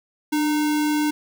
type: tone with sample-and-hold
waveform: sine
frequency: 298.8 Hz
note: D4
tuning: 30 cents sharp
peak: -18 dBFS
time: 0.32-1.11 s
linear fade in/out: 10 ms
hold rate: 1225 Hz
effects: none